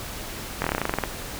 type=slowing click train; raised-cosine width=0.5 ms; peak=-8 dBFS; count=13; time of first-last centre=0.62-1.037 s; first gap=22 ms; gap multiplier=1.08; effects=pink hiss -35 dBFS RMS until 1.39 s